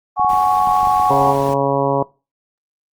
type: chord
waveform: sine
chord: F# suspended second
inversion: none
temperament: just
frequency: 740 / 832.5 / 1110 Hz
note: F#5 / G#5 / C#6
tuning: 0 / +4 / +2 cents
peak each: -16 dBFS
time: 0.16-1.35 s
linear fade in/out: 50 ms
type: clicks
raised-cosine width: 3 ms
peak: -21 dBFS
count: 10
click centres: 0.197 / 0.247 / 0.334 / 0.674 / 0.831 / 0.871 / 0.998 / 1.216 / 1.27 / 1.491 s
type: noise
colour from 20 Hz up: pink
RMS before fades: -35 dBFS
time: 0.29-1.54 s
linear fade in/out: 5 ms
type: harmonic tone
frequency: 138.59 Hz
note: C#3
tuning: in tune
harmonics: 1 / 2 / 3 / 4 / 5 / 6 / 7 / 8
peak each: -23 / -23 / -21 / -19 / -24 / -26 / -21 / -28 dBFS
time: 1.1-2.03 s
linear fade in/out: 5 ms
effects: noise-tail reverb RT60 0.3 s tail -22 dB re dry + Opus 24 kbps